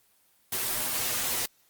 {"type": "noise with comb filter", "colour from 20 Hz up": "white", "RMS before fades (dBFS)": -29, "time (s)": [0.52, 1.46], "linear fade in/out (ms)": 5, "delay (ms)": 8.2, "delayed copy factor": 1, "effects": ["white hiss -65 dBFS RMS until 1.69 s", "Opus 24 kbps"]}